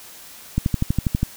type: click train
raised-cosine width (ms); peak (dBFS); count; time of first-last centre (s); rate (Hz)
5; -6; 9; 0.58-1.23; 12.3
effects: white hiss -42 dBFS RMS until 1.36 s